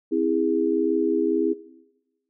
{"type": "chord", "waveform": "sine", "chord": "C augmented", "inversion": "none", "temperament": "just", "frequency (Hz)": [261.6, 327, 408.8], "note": ["C4", "E4", "G#4"], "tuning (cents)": [0, -14, -27], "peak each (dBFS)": [-26, -22, -25], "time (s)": [0.11, 1.54], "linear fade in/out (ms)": 20, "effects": ["noise-tail reverb RT60 1.0 s tail -18 dB re dry"]}